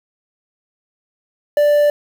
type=tone with quantisation; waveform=triangle; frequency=587.3 Hz; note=D5; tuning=in tune; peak=-8 dBFS; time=1.57-1.9 s; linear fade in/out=2 ms; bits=6; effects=none